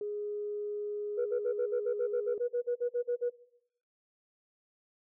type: tone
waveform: sine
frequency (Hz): 415.3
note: G#4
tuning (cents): 0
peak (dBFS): -33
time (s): 0.01-2.38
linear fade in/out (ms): 2
type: tone bursts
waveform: sine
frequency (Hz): 484.7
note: B4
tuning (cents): -32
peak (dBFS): -27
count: 16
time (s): 1.17-3.3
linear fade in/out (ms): 20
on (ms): 90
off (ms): 46
effects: noise-tail reverb RT60 0.8 s tail -21 dB re dry + tanh soft clip ceiling -23 dBFS